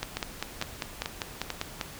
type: two click trains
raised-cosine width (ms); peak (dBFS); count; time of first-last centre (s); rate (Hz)
0.2; -12 / -13; 10 / 4; 0.03-1.812 / 0.17-1.503; 5.05 / 2.25
effects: pink hiss -44 dBFS RMS until 1.99 s